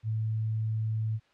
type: tone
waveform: sine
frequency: 110 Hz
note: A2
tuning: in tune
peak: -27 dBFS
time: 0.03-1.2 s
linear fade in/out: 50 ms
effects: white hiss -65 dBFS RMS until 1.33 s + low-pass 3000 Hz 12 dB/octave